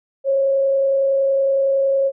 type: tone with frequency modulation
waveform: sine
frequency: 545 Hz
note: C#5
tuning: 29 cents flat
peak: -14 dBFS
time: 0.24-2.12 s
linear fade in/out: 50 ms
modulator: 30.8 Hz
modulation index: 0.22
effects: none